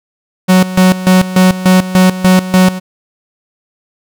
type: tone with tremolo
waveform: 45% pulse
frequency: 185 Hz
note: F#3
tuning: in tune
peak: -4 dBFS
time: 0.48-2.8 s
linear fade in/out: 20 ms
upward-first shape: square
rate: 3.4 Hz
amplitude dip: 80%
effects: none